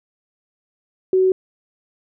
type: tone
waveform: sine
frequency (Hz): 374.9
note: F#4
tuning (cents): +23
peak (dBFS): -12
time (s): 1.13-1.32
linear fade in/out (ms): 2
effects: none